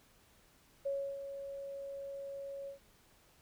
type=tone with ADSR envelope; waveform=sine; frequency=554.4 Hz; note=C#5; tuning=in tune; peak=-32 dBFS; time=0.85-2.79 s; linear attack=13 ms; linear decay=310 ms; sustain=-9 dB; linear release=110 ms; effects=pink hiss -66 dBFS RMS until 3.41 s